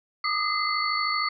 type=tone cluster; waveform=sine; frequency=1202 / 1255 / 2060 / 4449 Hz; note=D6 / D#6 / C7 / C#8; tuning=+40 / +15 / -28 / +5 cents; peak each=-29 dBFS; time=0.24-1.29 s; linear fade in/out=5 ms; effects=none